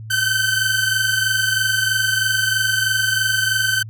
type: tone pair together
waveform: sawtooth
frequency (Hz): 1523.9 / 1547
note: G6 / G6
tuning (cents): -49 / -23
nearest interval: unison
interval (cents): 26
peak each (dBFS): -16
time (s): 0.1-3.83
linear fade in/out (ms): 10
effects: added 110 Hz sine -31 dBFS peak until 3.89 s